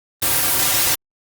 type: noise with comb filter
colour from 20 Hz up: white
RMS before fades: -17 dBFS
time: 0.22-0.95 s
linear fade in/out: 5 ms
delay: 4.7 ms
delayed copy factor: -0.9
effects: Opus 24 kbps